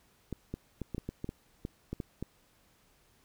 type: clicks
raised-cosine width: 3 ms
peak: -23 dBFS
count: 12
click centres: 0.327 / 0.54 / 0.817 / 0.947 / 0.981 / 1.09 / 1.244 / 1.291 / 1.651 / 1.93 / 2.002 / 2.226 s
effects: pink hiss -67 dBFS RMS until 3.24 s